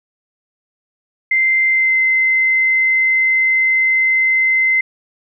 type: tone with pitch glide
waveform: sine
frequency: 2083 to 2065 Hz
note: C7 to C7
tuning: -8 to -23 cents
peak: -11 dBFS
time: 1.31-4.81 s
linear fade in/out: 5 ms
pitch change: -15 cents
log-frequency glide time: 1.68-2.01 s
effects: none